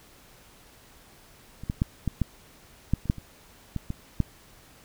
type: clicks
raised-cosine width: 5 ms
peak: -26 / -15 / -10 / -13 / -11 / -9 / -27 / -9 / -27 / -17 / -18 / -10 dBFS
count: 12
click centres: 1.636 / 1.699 / 1.819 / 2.077 / 2.217 / 2.936 / 3.056 / 3.099 / 3.183 / 3.763 / 3.904 / 4.203 s
effects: pink hiss -54 dBFS RMS until 4.84 s